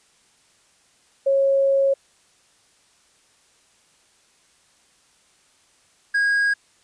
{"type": "tone pair in turn", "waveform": ["sine", "triangle"], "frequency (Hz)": [547, 1639.1], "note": ["C#5", "G#6"], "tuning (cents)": [-23, -23], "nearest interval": "octave + perfect fifth", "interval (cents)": 1900, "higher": "second", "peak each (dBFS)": -15, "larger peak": "neither", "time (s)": [[1.26, 1.94], [6.14, 6.54]], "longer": "first", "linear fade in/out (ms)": 10, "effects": ["white hiss -59 dBFS RMS until 6.83 s", "resampled to 22050 Hz"]}